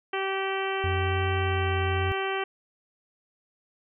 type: harmonic tone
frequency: 386.7 Hz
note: G4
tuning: 24 cents flat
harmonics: 1 / 2 / 3 / 4 / 5 / 6 / 7 / 8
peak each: -30 / -33 / -35 / -36 / -37 / -38 / -38 / -39 dBFS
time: 0.13-2.44 s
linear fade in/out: 5 ms
type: tone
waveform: triangle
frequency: 89.9 Hz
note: F#2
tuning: 49 cents flat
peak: -24 dBFS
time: 0.84-2.12 s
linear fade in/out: 0 ms
effects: none